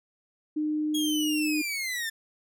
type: tone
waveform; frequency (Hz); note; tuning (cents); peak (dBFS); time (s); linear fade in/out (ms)
sine; 304.5; D#4; -37; -25; 0.56-1.62; 10
type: linear sweep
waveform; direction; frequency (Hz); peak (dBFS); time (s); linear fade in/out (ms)
sawtooth; down; 3322 to 1764; -26; 0.94-2.1; 10
effects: none